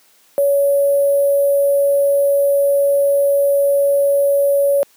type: tone with sample-and-hold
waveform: sine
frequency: 562 Hz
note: C#5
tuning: 24 cents sharp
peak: -11 dBFS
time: 0.38-4.83 s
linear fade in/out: 0 ms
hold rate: 11025 Hz
effects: white hiss -53 dBFS RMS until 4.96 s + high-pass 200 Hz 12 dB/octave